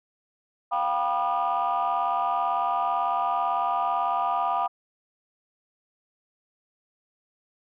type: tone cluster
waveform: sine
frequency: 703 / 781 / 975 / 1212 Hz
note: F5 / G5 / B5 / D#6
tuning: +11 / -7 / -23 / -46 cents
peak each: -27 dBFS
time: 0.71-4.68 s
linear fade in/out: 20 ms
effects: tanh soft clip ceiling -17 dBFS